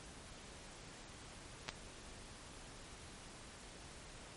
clicks, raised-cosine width 0.2 ms, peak -25 / -21 dBFS, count 2, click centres 1.682 / 1.69 s, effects pink hiss -54 dBFS RMS until 4.36 s + MP3 48 kbps

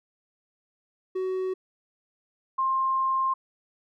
triangle / sine tone pair in turn, 374.2 / 1058.4 Hz, F#4 / C6, +20 / +20 cents, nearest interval octave + tritone, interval 1800 cents, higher second, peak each -24 / -22 dBFS, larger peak second, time 1.15-1.54 / 2.58-3.34 s, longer second, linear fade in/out 10 ms, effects none

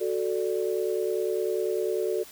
sine chord, D major, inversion first, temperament equal, 370 / 440 / 587.3 Hz, F#4 / A4 / D5, 0 / 0 / 0 cents, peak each -28 / -28 / -33 dBFS, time 0-2.24 s, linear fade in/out 20 ms, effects white hiss -48 dBFS RMS until 2.31 s

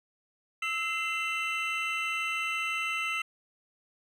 triangle tone cluster, 1310 / 2072 / 2687 / 3019 Hz, E6 / C7 / E7 / F#7, -11 / -17 / +33 / +34 cents, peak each -33 / -33 / -31 / -39 dBFS, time 0.62-3.22 s, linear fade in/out 5 ms, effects none

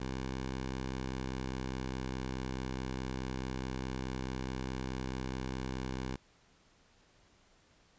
10% pulse tone with pitch glide, 65.2 to 64.71 Hz, C2 to C2, -5 to -19 cents, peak -28 dBFS, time 0-6.16 s, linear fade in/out 5 ms, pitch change -14 cents, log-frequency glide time 0.84-1.91 s, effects pink hiss -66 dBFS RMS until 7.98 s + resampled to 16000 Hz

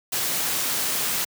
white noise, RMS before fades -25 dBFS, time 0.12-1.25 s, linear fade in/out 10 ms, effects high-pass 100 Hz 12 dB/octave

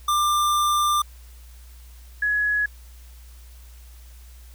square / sine tone pair in turn, 1190 / 1682.9 Hz, D6 / G#6, +22 / +22 cents, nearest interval tritone, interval 600 cents, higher second, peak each -19 dBFS, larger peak neither, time 0.08-1.02 / 2.22-2.66 s, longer first, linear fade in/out 5 ms, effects added 60 Hz sine -42 dBFS peak until 4.54 s + white hiss -54 dBFS RMS until 4.54 s

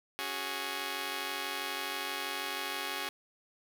5% pulse chord, C# suspended fourth, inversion none, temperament just, 277.2 / 369.6 / 415.8 Hz, C#4 / F#4 / G#4, 0 / -2 / +2 cents, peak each -31 / -28 / -29 dBFS, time 0.19-3.09 s, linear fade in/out 0 ms, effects none

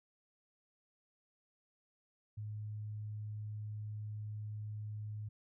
sine tone, 106.1 Hz, G#2, 38 cents sharp, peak -40 dBFS, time 2.37-5.29 s, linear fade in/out 10 ms, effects none

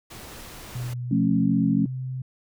pink noise, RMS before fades -41 dBFS, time 0.1-0.94 s, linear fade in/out 10 ms
sine tone with pitch glide, 122.8 to 129.35 Hz, B2 to C3, -9 to -19 cents, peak -28 dBFS, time 0.75-2.22 s, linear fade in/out 5 ms, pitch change +90 cents, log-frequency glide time 1.05-1.83 s
sine chord, F augmented, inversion none, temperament just, 174.61 / 218.3 / 272.8 Hz, F3 / A3 / C#4, 0 / -13 / -28 cents, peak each -23 dBFS, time 1.11-1.86 s, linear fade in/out 5 ms
effects none

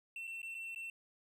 triangle tone with dropouts, 2697 Hz, E7, 39 cents sharp, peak -40 dBFS, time 0.16-0.9 s, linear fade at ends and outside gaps 2 ms, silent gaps 0.271-0.275 / 0.418-0.429 / 0.545-0.549 / 0.748-0.759 s, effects none

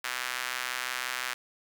sawtooth tone with high-pass filter, 125.8 Hz, B2, 32 cents sharp, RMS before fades -34 dBFS, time 0.04-1.34 s, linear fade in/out 5 ms, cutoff 1600 Hz, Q 1.4, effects none

